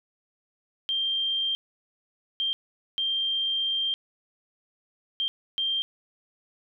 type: tone bursts at uneven times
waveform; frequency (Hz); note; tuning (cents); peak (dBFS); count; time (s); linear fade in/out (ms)
sine; 3174; G7; +21; -24; 5; 0.89-1.55 / 2.4-2.53 / 2.98-3.94 / 5.2-5.28 / 5.58-5.82; 0
effects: none